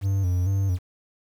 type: tone with vibrato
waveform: triangle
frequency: 93.7 Hz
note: F#2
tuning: 22 cents sharp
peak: -18 dBFS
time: 0.01-0.79 s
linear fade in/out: 50 ms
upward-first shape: square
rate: 2.2 Hz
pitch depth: 71 cents each way
effects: 8-bit